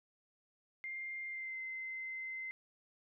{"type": "tone with pitch glide", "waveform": "sine", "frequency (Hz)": [2107, 2067], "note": ["C7", "C7"], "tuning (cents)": [12, -22], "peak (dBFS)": -40, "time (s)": [0.84, 2.51], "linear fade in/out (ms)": 0, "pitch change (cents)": -34, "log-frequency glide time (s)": [1.24, 1.6], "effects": []}